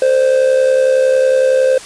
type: tone with amplitude modulation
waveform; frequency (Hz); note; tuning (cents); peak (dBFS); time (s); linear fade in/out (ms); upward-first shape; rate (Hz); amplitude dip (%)
triangle; 521; C5; -7; -4; 0.02-1.78; 2; sine; 70.9; 60
effects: white hiss -33 dBFS RMS until 1.85 s + resampled to 22050 Hz